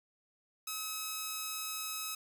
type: tone with amplitude modulation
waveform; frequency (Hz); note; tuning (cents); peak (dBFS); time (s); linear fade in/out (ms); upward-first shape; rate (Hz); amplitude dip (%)
5% pulse; 1282; E6; -49; -24; 0.67-2.15; 5; sine; 237; 25
effects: none